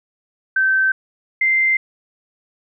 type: tone pair in turn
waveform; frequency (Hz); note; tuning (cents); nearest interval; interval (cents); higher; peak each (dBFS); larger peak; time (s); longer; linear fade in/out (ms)
sine; 1547 / 2085; G6 / C7; -23 / -7; perfect fourth; 516; second; -13; neither; 0.56-0.92 / 1.41-1.77; neither; 5
effects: none